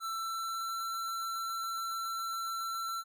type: tone with pitch glide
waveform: square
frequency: 1334 to 1346.4 Hz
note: E6 to E6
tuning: +20 to +36 cents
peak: -35 dBFS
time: 0-3.04 s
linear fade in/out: 50 ms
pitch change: +16 cents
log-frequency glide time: 0.11-0.79 s
effects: none